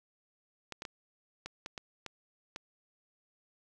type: clicks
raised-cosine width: 0.2 ms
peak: -23 dBFS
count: 8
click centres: 0.723 / 0.821 / 0.852 / 1.46 / 1.661 / 1.778 / 2.063 / 2.561 s
effects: none